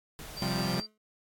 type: noise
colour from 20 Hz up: pink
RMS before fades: -44 dBFS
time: 0.19-0.75 s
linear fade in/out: 0 ms
type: tone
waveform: sine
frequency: 4697 Hz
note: D8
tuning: 1 cent flat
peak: -37 dBFS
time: 0.36-0.87 s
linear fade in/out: 20 ms
type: chord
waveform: sawtooth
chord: C suspended fourth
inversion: none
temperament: equal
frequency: 130.81 / 174.61 / 196 Hz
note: C3 / F3 / G3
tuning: 0 / 0 / 0 cents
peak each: -30 / -29 / -29 dBFS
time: 0.42-0.8 s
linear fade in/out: 0 ms
type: tone with exponential decay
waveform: 25% pulse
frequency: 214.5 Hz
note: A3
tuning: 44 cents flat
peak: -35 dBFS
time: 0.76-0.98 s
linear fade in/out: 5 ms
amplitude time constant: 47 ms
effects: AAC 64 kbps